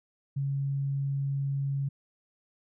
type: tone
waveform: sine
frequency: 138.59 Hz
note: C#3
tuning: in tune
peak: -27 dBFS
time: 0.36-1.89 s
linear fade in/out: 10 ms
effects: none